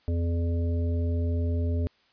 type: harmonic tone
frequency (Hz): 84.7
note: E2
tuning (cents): +48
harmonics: 1 / 3 / 5 / 7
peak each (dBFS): -24 / -34 / -38 / -41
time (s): 0.08-1.87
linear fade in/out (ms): 0
effects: white hiss -64 dBFS RMS until 2.12 s + resampled to 11025 Hz